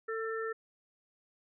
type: harmonic tone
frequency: 447.1 Hz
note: A4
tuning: 28 cents sharp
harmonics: 1 / 3 / 4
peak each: -35 / -40 / -41 dBFS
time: 0.08-0.53 s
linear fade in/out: 10 ms
effects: none